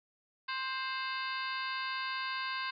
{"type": "harmonic tone with a mistuned harmonic", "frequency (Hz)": 525, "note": "C5", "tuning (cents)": 6, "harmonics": [2, 3, 4, 5, 6, 7, 8, 9], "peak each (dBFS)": [-38, -39, -44, -44, -48, -46, -47, -47], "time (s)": [0.48, 2.71], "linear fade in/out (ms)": 10, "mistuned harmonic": 6, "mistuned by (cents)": -110, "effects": []}